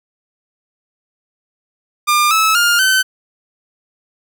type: tone with pitch steps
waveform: sawtooth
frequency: 1200 / 1301.1 / 1410.7 / 1529.5 Hz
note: D6 / E6 / F6 / G6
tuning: +37 / -23 / +17 / -43 cents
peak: -7 dBFS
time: 2.07-3.03 s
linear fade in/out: 20 ms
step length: 240 ms
effects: none